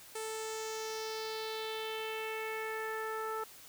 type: tone with low-pass filter sweep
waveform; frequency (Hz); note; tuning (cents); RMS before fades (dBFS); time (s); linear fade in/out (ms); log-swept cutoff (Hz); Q
sawtooth; 440; A4; 0; -39; 0.15-3.44; 5; 9200 to 1300; 3.2
effects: white hiss -54 dBFS RMS until 3.68 s